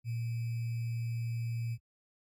sine tone with sample-and-hold, 116.54 Hz, A#2, in tune, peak -32 dBFS, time 0.04-1.78 s, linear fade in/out 50 ms, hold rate 2450 Hz, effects AAC 64 kbps

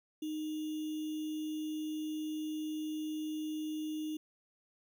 sine tone with sample-and-hold, 308.9 Hz, D#4, 12 cents flat, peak -35 dBFS, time 0.22-4.17 s, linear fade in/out 5 ms, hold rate 3150 Hz, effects none

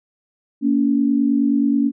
sine tone pair together, 233.1 / 282.5 Hz, A#3 / C#4, 0 / +33 cents, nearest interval minor third, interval 333 cents, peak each -18 / -16 dBFS, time 0.61-1.92 s, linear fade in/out 50 ms, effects none

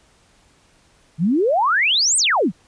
sine exponential two-way sweep, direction up then down, 146.83 to 8780 to 146.83 Hz, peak -14 dBFS, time 1.18-2.52 s, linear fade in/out 50 ms, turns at 2.17 s, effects pink hiss -56 dBFS RMS until 2.67 s + resampled to 22050 Hz

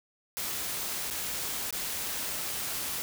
white noise with dropouts, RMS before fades -34 dBFS, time 0.37-3.02 s, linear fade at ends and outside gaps 0 ms, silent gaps 1.102-1.109 / 1.707-1.726 s, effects none

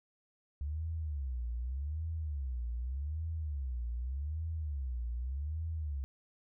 sine tone with vibrato, 69.3 Hz, C#2, in tune, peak -34 dBFS, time 0.61-6.04 s, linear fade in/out 0 ms, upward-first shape sine, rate 0.84 Hz, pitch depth 280 cents each way, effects none

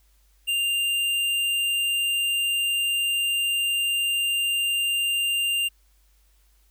sine tone with hard clipping, 2793 Hz, F7, 1 cent flat, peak -23 dBFS, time 0.47-5.69 s, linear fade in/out 20 ms, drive 12 dB, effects added 50 Hz sine -58 dBFS peak until 6.7 s + white hiss -66 dBFS RMS until 6.7 s

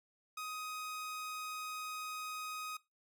sawtooth tone, 1254 Hz, D#6, 13 cents sharp, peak -37 dBFS, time 0.37-2.77 s, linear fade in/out 5 ms, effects noise-tail reverb RT60 0.2 s tail -18 dB re dry

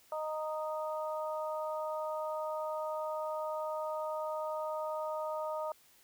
harmonic tone, 310 Hz, D#4, 6 cents flat, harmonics 2 / 3 / 4, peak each -36 / -40 / -42 dBFS, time 0.12-5.72 s, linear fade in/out 2 ms, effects white hiss -64 dBFS RMS until 6.03 s

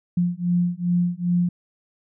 sine beating tone pair, 174.61 / 177.11 Hz, F3 / F3, 0 / +25 cents, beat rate 2.5 Hz, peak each -22 dBFS, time 0.17-1.49 s, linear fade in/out 5 ms, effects none

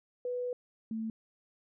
sine tone pair in turn, 493.8 / 222.4 Hz, B4 / A3, 0 / +19 cents, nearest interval octave + major second, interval 1381 cents, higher first, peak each -32 / -33 dBFS, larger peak first, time 0.25-0.53 / 0.91-1.1 s, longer first, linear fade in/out 2 ms, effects none

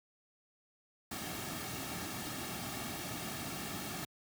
pink noise with comb filter, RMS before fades -41 dBFS, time 1.11-4.05 s, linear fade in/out 5 ms, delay 2 ms, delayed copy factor -0.6, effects high-pass 80 Hz 12 dB/octave

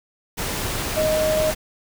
sine tone in noise, 622.3 Hz, D#5, in tune, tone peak -18 dBFS, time 0.96-1.52 s, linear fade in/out 20 ms, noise pink, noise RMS -26 dBFS, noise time 0.37-1.55 s, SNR +5 dB, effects none

